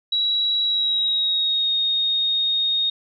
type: tone with pitch glide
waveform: sine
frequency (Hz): 3890 to 3716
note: B7 to A#7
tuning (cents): -27 to -6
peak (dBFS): -18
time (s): 0.12-2.9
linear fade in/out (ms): 5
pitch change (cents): -79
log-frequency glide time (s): 0.64-1.72
effects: none